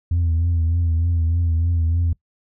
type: tone with vibrato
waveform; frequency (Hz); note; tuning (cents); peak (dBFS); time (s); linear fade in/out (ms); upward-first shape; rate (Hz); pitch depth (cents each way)
sine; 83.7; E2; +27; -14; 0.11-2.13; 5; triangle; 3.3; 61
effects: noise-tail reverb RT60 0.1 s tail -23 dB re dry + tanh soft clip ceiling -14 dBFS